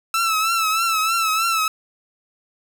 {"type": "tone with vibrato", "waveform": "sawtooth", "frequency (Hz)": 1318.5, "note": "E6", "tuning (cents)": 0, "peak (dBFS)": -14, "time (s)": [0.14, 1.68], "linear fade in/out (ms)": 2, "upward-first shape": "triangle", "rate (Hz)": 3.2, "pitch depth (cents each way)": 71, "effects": []}